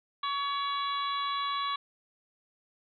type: harmonic tone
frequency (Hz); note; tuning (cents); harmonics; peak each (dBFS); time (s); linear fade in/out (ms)
563; C#5; +27; 2 / 3 / 4 / 5 / 6 / 7; -30 / -44 / -43 / -47 / -39 / -40; 0.23-1.76; 5
effects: none